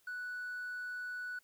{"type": "tone", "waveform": "triangle", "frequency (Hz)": 1480, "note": "F#6", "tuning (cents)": 0, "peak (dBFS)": -36, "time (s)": [0.07, 1.39], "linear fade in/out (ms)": 5, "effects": ["tanh soft clip ceiling -34 dBFS", "white hiss -71 dBFS RMS until 1.43 s"]}